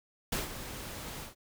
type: noise with ADSR envelope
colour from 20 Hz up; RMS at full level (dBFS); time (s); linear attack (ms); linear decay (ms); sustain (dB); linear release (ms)
pink; -31; 0.32-1.35; 6; 150; -11; 130
effects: none